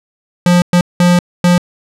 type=tone bursts at uneven times; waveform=square; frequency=176.5 Hz; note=F3; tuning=19 cents sharp; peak=-7 dBFS; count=4; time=0.46-0.62 / 0.73-0.81 / 1-1.19 / 1.44-1.58 s; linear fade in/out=2 ms; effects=low-pass 10000 Hz 12 dB/octave